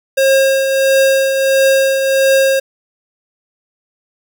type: tone with tremolo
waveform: square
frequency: 538 Hz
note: C5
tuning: 48 cents sharp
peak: -8 dBFS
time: 0.17-2.6 s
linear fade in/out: 10 ms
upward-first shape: triangle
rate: 1.5 Hz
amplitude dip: 50%
effects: 8-bit